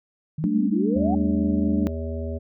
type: exponential sweep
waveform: sine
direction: up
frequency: 146.83 to 784 Hz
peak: -25 dBFS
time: 0.38-1.15 s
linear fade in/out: 5 ms
type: chord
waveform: sine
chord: G suspended second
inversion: none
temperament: just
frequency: 196 / 220.5 / 294 Hz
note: G3 / A3 / D4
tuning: 0 / +4 / +2 cents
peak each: -24 dBFS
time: 0.44-1.87 s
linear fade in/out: 0 ms
type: harmonic tone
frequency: 80.5 Hz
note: E2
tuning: 41 cents flat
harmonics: 1 / 3 / 5 / 7 / 8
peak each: -28 / -34 / -36 / -36 / -40 dBFS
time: 0.95-2.39 s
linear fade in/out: 20 ms
effects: none